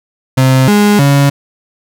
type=tone with pitch steps; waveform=35% pulse; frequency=131.1 / 206.7 / 140.7 Hz; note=C3 / G#3 / C#3; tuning=+4 / -8 / +26 cents; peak=-4 dBFS; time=0.37-1.3 s; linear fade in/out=10 ms; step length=310 ms; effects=none